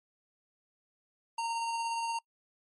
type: tone with tremolo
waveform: square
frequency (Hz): 922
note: A#5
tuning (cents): -19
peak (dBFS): -31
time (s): 1.38-2.19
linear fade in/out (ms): 5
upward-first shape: sine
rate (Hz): 17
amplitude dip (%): 25
effects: noise-tail reverb RT60 0.1 s tail -25 dB re dry + MP3 48 kbps